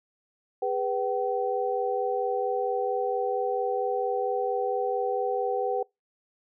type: tone cluster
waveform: sine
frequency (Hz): 408.9 / 493.3 / 766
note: G#4 / B4 / G5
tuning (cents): -27 / -2 / -40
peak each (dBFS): -31 / -28 / -29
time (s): 0.62-5.83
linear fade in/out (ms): 5
effects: noise-tail reverb RT60 0.2 s tail -26 dB re dry